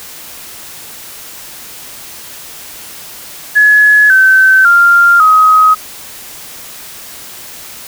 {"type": "tone with pitch steps", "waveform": "sine", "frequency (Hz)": [1696, 1537.4, 1393.6, 1263.2], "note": ["G#6", "G6", "F6", "D#6"], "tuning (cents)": [36, -34, -4, 26], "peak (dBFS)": -3, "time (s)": [3.55, 5.75], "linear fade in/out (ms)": 20, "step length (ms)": 550, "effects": ["white hiss -30 dBFS RMS until 7.87 s"]}